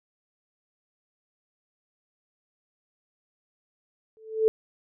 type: tone with exponential growth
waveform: sine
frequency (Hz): 440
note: A4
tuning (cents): 0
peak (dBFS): -14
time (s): 4.17-4.48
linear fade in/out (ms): 0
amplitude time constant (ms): 67
effects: none